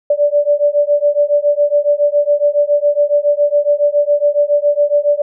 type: beating tone pair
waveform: sine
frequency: 580 / 587.2 Hz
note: D5 / D5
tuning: -22 / 0 cents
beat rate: 7.2 Hz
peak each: -13 dBFS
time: 0.1-5.22 s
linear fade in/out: 5 ms
effects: none